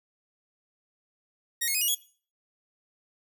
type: tone with pitch steps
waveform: 5% pulse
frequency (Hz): 1876 / 2167 / 2504 / 2893 / 3343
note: A#6 / C#7 / D#7 / F#7 / G#7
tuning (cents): +11 / -40 / +10 / -40 / +11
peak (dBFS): -16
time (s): 1.61-1.95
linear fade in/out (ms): 10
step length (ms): 68
effects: noise-tail reverb RT60 0.4 s tail -18 dB re dry